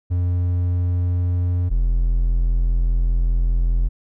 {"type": "tone pair in turn", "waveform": "triangle", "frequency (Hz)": [88.7, 42.49], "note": ["F2", "F1"], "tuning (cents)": [27, -47], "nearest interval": "octave + minor second", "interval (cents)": 1274, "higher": "first", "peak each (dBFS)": [-15, -13], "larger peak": "second", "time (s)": [[0.1, 1.7], [1.7, 3.89]], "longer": "second", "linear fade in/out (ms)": 20, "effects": []}